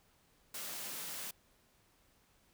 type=high-pass noise; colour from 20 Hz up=white; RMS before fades=-43 dBFS; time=0.54-1.31 s; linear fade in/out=5 ms; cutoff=130 Hz; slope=96 dB/octave; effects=pink hiss -70 dBFS RMS until 2.53 s